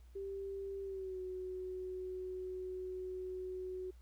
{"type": "tone with pitch glide", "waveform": "sine", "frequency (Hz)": [392, 370], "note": ["G4", "F#4"], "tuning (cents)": [0, 0], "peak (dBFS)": -40, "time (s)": [0.15, 3.91], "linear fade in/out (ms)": 10, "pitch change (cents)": -100, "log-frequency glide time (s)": [0.83, 1.2], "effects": ["added 60 Hz sine -55 dBFS peak until 4.01 s", "pink hiss -73 dBFS RMS until 4.01 s"]}